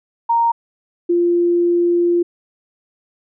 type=tone pair in turn; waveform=sine; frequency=930 / 346.9 Hz; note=A#5 / F4; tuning=-4 / -12 cents; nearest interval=octave + perfect fourth; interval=1708 cents; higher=first; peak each=-12 dBFS; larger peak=neither; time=0.29-0.52 / 1.09-2.23 s; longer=second; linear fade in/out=10 ms; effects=none